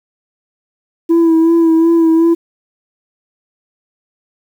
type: tone with vibrato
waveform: sine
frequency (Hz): 329.6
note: E4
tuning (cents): 0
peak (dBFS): -4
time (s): 1.09-2.35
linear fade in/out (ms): 20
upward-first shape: sine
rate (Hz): 2.7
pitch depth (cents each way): 32
effects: tanh soft clip ceiling -6 dBFS + 7-bit